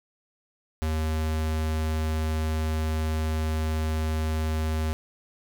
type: tone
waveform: square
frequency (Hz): 78.6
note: D#2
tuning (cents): +18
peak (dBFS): -25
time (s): 0.82-4.93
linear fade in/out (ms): 0
effects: 9-bit

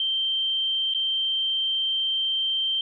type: tone with dropouts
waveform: sine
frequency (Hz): 3136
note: G7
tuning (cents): 0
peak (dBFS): -22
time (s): 0-2.81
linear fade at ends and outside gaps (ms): 2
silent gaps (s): 0.938-0.947
effects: none

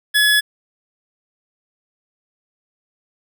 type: tone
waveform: 25% pulse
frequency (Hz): 1700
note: G#6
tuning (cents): +40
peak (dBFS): -8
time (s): 0.14-0.41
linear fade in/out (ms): 20
effects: none

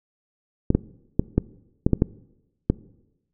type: clicks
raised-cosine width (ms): 3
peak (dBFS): -4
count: 8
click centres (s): 0.704 / 0.75 / 1.195 / 1.38 / 1.865 / 1.933 / 2.021 / 2.7
effects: noise-tail reverb RT60 1.0 s tail -21 dB re dry

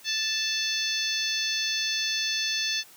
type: harmonic tone with a mistuned harmonic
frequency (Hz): 880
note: A5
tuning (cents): 0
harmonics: 2 / 3 / 4 / 5 / 6 / 7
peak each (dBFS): -34 / -33 / -31 / -31 / -34 / -34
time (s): 0.04-2.84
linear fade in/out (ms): 50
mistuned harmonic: 4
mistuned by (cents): -16
effects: white hiss -52 dBFS RMS until 2.96 s + high-pass 80 Hz 12 dB/octave

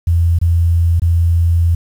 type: tone with dropouts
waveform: sine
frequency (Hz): 84.6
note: E2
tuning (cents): +45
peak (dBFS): -9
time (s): 0.07-1.75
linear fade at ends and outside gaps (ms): 5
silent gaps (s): 0.388-0.414 / 0.997-1.019
effects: 7-bit

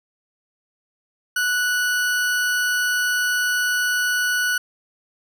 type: tone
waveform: 40% pulse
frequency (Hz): 1476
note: F#6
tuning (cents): -5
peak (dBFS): -18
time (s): 1.36-4.58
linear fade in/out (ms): 5
effects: none

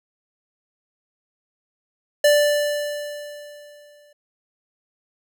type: tone with exponential decay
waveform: square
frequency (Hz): 587.3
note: D5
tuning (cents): 0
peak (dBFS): -12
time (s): 2.24-4.13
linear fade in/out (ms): 5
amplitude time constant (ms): 410
effects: none

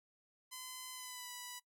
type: tone with pitch glide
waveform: 5% pulse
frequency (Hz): 1021 to 984.5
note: C6 to B5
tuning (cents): -43 to -6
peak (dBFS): -34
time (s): 0.51-1.6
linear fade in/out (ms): 20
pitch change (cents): -63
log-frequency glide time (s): 0.93-1.3
effects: noise-tail reverb RT60 0.1 s tail -19 dB re dry

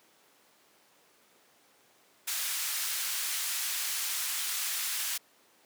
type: band-pass noise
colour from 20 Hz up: white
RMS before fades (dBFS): -33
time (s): 2.27-5.18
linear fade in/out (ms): 10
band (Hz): 1400 to 15000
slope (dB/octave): 12
effects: pink hiss -63 dBFS RMS until 5.65 s + high-pass 300 Hz 12 dB/octave

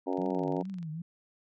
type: harmonic tone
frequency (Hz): 92.3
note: F#2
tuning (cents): -4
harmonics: 3 / 4 / 5 / 6 / 7 / 8 / 9 / 10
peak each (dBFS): -33 / -35 / -37 / -39 / -40 / -41 / -42 / -43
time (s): 0.06-0.63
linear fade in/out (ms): 20
type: click train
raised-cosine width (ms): 0.2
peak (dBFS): -38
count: 17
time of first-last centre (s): 0.13-0.829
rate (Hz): 22.9
type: tone with vibrato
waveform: sine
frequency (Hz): 173.1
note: F3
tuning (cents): -15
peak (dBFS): -35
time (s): 0.18-1.02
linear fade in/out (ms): 5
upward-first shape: triangle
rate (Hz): 2.4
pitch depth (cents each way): 230
effects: none

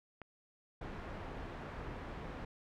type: click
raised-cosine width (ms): 0.5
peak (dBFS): -32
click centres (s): 0.217
type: low-pass noise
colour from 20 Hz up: pink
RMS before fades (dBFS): -45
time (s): 0.81-2.45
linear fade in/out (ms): 5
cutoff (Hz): 1700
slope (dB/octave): 12
effects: none

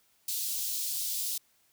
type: high-pass noise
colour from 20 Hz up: white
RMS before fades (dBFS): -33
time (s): 0.28-1.38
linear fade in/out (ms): 5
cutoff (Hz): 3600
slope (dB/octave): 24
effects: white hiss -68 dBFS RMS until 1.72 s

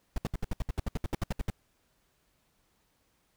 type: noise bursts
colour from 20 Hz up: brown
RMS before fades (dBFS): -29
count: 16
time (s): 0.16-1.501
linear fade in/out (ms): 2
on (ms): 21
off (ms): 67
effects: pink hiss -72 dBFS RMS until 3.36 s

